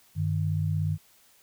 sine tone pair together, 96.98 / 153.8 Hz, G2 / D#3, -18 / -20 cents, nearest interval minor sixth, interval 798 cents, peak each -27 dBFS, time 0.15-0.98 s, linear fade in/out 50 ms, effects white hiss -60 dBFS RMS until 1.42 s

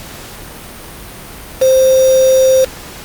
sine tone with quantisation, 523.3 Hz, C5, in tune, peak -6 dBFS, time 1.61-2.65 s, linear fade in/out 10 ms, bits 3, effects pink hiss -31 dBFS RMS until 3.04 s + Opus 48 kbps

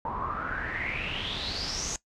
pink noise with low-pass filter sweep, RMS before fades -33 dBFS, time 0.05-1.96 s, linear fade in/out 2 ms, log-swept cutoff 920 to 6800 Hz, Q 8.3, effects noise-tail reverb RT60 0.1 s tail -18 dB re dry

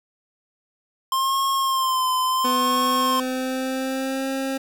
square tone with vibrato, 1054 Hz, C6, 12 cents sharp, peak -20 dBFS, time 1.12-3.2 s, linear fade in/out 2 ms, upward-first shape sine, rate 0.72 Hz, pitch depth 49 cents each way
25% pulse tone with pitch glide, 250.1 to 268.1 Hz, B3 to C4, +22 to +42 cents, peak -20 dBFS, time 2.44-4.58 s, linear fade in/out 10 ms, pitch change +120 cents, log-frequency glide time 2.64-4.28 s
effects 8-bit

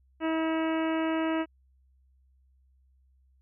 harmonic tone with a mistuned harmonic, 321.4 Hz, E4, 44 cents flat, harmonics 1 / 2 / 3 / 4 / 5 / 6 / 7 / 8 / 9, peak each -27 / -33 / -37 / -39 / -41 / -43 / -44 / -45 / -46 dBFS, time 0.2-1.46 s, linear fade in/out 50 ms, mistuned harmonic 8, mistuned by +28 cents, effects added 65 Hz sine -61 dBFS peak until 3.41 s

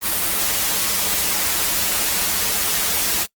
white noise with comb filter, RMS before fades -20 dBFS, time 0.01-3.27 s, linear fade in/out 50 ms, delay 7.8 ms, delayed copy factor -0.95, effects noise-tail reverb RT60 0.1 s tail -22 dB re dry + Opus 32 kbps

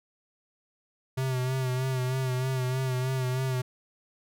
square tone with vibrato, 129.3 Hz, C3, 20 cents flat, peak -27 dBFS, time 1.17-3.62 s, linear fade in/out 10 ms, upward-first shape sine, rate 3.2 Hz, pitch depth 40 cents each way, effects none

